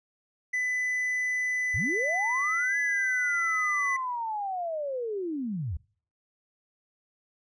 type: tone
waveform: triangle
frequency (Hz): 2000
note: B6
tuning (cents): +21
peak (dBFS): -24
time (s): 0.53-3.97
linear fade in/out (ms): 10
type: linear two-way sweep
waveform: sine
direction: up then down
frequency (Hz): 65.2 to 1713 to 65.2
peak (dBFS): -29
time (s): 1.74-5.77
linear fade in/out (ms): 5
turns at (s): 2.79
effects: noise-tail reverb RT60 0.5 s tail -25 dB re dry + resampled to 22050 Hz